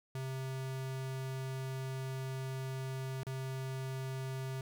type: tone with dropouts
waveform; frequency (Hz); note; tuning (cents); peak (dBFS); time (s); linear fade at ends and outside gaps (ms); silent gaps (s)
square; 132.1; C3; +17; -38; 0.15-4.61; 2; 3.233-3.267
effects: none